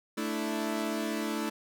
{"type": "chord", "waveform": "sawtooth", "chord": "A suspended fourth", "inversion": "none", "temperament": "equal", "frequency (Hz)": [220, 293.7, 329.6], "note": ["A3", "D4", "E4"], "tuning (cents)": [0, 0, 0], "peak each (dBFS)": [-30, -32, -31], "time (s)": [0.17, 1.5], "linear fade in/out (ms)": 10, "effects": []}